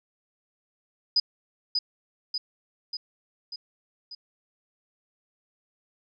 sine tone with echo, 4978 Hz, D#8, in tune, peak -18 dBFS, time 1.16-1.2 s, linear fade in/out 5 ms, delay 590 ms, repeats 5, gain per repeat -4 dB, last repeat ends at 4.15 s, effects none

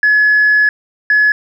sine tone pair in turn, 1700 / 1700 Hz, G#6 / G#6, +40 / +40 cents, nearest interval unison, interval 0 cents, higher neither, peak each -6 dBFS, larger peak neither, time 0.03-0.69 / 1.1-1.32 s, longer first, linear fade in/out 2 ms, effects tanh soft clip ceiling -4 dBFS + 8-bit

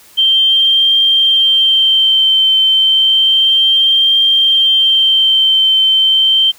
sine tone with vibrato, 3136 Hz, G7, in tune, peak -7 dBFS, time 0.17-6.52 s, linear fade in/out 20 ms, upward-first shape triangle, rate 0.31 Hz, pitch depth 23 cents each way, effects white hiss -43 dBFS RMS until 6.58 s

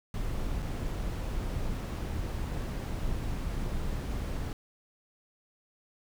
brown noise with dropouts, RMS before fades -33 dBFS, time 0.14-4.53 s, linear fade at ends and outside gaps 1 ms, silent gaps 0.622-0.626 s, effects none

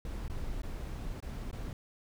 brown noise with dropouts, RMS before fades -38 dBFS, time 0.05-1.73 s, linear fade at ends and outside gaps 2 ms, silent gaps 0.281-0.298 / 0.619-0.632 / 1.203-1.225 / 1.513-1.528 s, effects none

